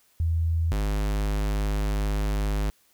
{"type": "tone pair in turn", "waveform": ["sine", "square"], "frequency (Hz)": [82.41, 51.22], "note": ["E2", "G#1"], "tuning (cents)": [0, -23], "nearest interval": "minor sixth", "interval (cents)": 823, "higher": "first", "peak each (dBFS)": [-21, -24], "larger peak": "first", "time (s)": [[0.2, 0.72], [0.72, 2.7]], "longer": "second", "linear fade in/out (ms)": 0, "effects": ["white hiss -63 dBFS RMS until 2.93 s"]}